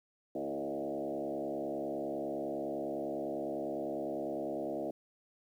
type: tone with frequency modulation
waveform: sine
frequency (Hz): 466.9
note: A#4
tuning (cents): +3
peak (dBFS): -34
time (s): 0.35-4.91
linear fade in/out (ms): 5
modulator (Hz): 69.9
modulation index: 3.1
effects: 11-bit